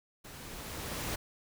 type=noise with level ramp; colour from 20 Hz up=pink; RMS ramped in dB=-49 to -35 dBFS; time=0.24-1.16 s; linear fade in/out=10 ms; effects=none